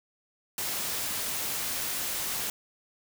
white noise, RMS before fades -32 dBFS, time 0.58-2.5 s, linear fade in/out 2 ms, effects none

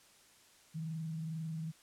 sine tone with frequency modulation, 160.4 Hz, E3, 47 cents flat, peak -37 dBFS, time 0.74-1.72 s, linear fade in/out 20 ms, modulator 22.3 Hz, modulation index 0.25, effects white hiss -63 dBFS RMS until 1.82 s + low-pass 10000 Hz 12 dB/octave

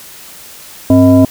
sine tone with frequency modulation, 265.4 Hz, C4, 25 cents sharp, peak -3 dBFS, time 0.9-1.25 s, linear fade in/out 2 ms, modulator 366 Hz, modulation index 0.87, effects white hiss -34 dBFS RMS until 1.3 s

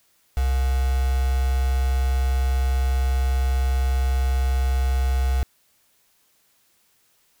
sine tone with quantisation, 65 Hz, C2, 11 cents flat, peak -18 dBFS, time 0.37-5.43 s, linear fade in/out 0 ms, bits 5, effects white hiss -63 dBFS RMS until 7.4 s

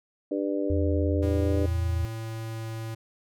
harmonic tone, 98.9 Hz, G2, 16 cents sharp, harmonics 3 / 4 / 5 / 6, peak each -28 / -32 / -32 / -33 dBFS, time 0.31-1.66 s, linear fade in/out 5 ms
sine tone with vibrato, 83.8 Hz, E2, 29 cents sharp, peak -24 dBFS, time 0.7-2.05 s, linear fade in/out 0 ms, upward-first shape sine, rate 2.8 Hz, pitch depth 12 cents each way
square tone with pitch glide, 110 to 112.18 Hz, A2 to A2, 0 to +34 cents, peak -33 dBFS, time 1.22-2.95 s, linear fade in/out 10 ms, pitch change +34 cents, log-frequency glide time 1.45-1.59 s
effects none

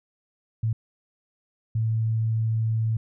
sine tone bursts at uneven times, 111.7 Hz, A2, 27 cents sharp, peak -21 dBFS, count 2, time 0.63-0.73 / 1.75-2.97 s, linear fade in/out 5 ms, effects none

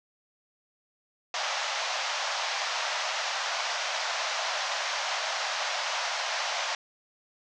pink band-pass noise, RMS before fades -31 dBFS, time 1.34-6.75 s, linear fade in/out 2 ms, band 610 to 6400 Hz, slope 48 dB/octave, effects none

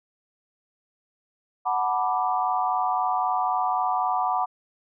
sine chord, B minor seventh, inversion second, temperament equal with one note detuned, 740 / 880 / 983.8 / 1174.7 Hz, F#5 / A5 / B5 / D6, 0 / 0 / -7 / 0 cents, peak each -25 / -30 / -27 / -28 dBFS, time 1.65-4.46 s, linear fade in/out 20 ms, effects none

